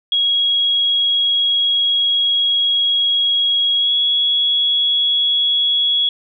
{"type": "tone with pitch glide", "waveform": "sine", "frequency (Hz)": [3308, 3350], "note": ["G#7", "G#7"], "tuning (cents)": [-8, 14], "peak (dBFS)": -13, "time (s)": [0.12, 6.09], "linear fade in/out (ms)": 2, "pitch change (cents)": 22, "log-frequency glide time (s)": [3.78, 3.92], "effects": []}